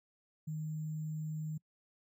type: tone with sample-and-hold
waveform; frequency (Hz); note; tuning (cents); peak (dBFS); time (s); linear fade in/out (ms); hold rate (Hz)
sine; 155.2; D#3; -4; -36; 0.47-1.58; 10; 7350
effects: noise-tail reverb RT60 0.1 s tail -26 dB re dry